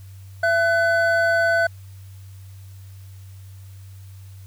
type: tone pair together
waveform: triangle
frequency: 672 / 1502.9 Hz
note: E5 / F#6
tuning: +33 / +27 cents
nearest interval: octave + major second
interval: 1394 cents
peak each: -17 dBFS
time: 0.43-1.67 s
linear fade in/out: 5 ms
effects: added 96 Hz sine -38 dBFS peak until 4.46 s + white hiss -55 dBFS RMS until 4.46 s